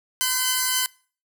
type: tone pair together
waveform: 5% pulse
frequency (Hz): 1019.2 / 1527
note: C6 / G6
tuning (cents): -46 / -46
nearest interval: perfect fifth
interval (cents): 700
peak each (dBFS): -12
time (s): 0.21-0.86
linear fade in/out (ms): 0
effects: noise-tail reverb RT60 0.4 s tail -22 dB re dry